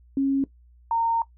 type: tone pair in turn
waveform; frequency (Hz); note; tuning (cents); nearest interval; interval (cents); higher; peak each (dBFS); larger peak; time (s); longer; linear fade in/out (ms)
sine; 273.2 / 918.9; C#4 / A#5; -25 / -25; octave + major sixth; 2100; second; -19 / -20; first; 0.17-0.44 / 0.91-1.22; second; 2
effects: noise-tail reverb RT60 0.1 s tail -17 dB re dry + added 60 Hz sine -51 dBFS peak until 1.37 s